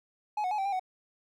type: tone with pitch steps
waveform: triangle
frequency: 844 / 735 / 845 / 776 / 798 / 745 Hz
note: G#5 / F#5 / G#5 / G5 / G5 / F#5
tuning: +28 / -12 / +30 / -18 / +31 / +12 cents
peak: -26 dBFS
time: 0.37-0.796 s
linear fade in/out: 5 ms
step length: 71 ms
effects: none